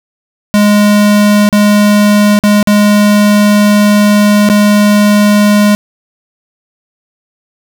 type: tone with dropouts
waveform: square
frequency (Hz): 207.2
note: G#3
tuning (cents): -4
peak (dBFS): -5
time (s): 0.54-5.75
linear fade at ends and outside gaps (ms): 0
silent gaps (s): 1.49-1.527 / 2.39-2.437 / 2.628-2.673 / 4.489-4.499
effects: none